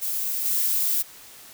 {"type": "noise with level steps", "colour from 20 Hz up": "violet", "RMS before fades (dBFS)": [-27, -23], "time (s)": [0.01, 1.03], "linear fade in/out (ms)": 20, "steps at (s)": 0.45, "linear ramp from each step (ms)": 10, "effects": ["white hiss -46 dBFS RMS until 1.53 s"]}